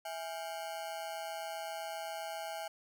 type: ring-modulated tone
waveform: 40% pulse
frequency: 740 Hz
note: F#5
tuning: in tune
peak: -35 dBFS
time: 0.05-2.68 s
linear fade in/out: 5 ms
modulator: 83.8 Hz
effects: none